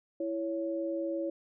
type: tone pair together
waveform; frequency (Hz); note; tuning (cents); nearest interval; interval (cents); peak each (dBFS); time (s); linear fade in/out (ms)
sine; 331.4 / 557.2; E4 / C#5; +9 / +9; major sixth; 900; -33 / -34; 0.2-1.3; 5
effects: none